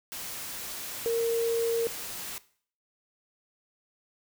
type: tone in noise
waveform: sine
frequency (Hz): 461.7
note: A#4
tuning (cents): -17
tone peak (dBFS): -24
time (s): 1.06-1.87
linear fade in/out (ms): 0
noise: white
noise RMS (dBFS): -38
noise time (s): 0.12-2.38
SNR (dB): +11
effects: noise-tail reverb RT60 0.5 s tail -18 dB re dry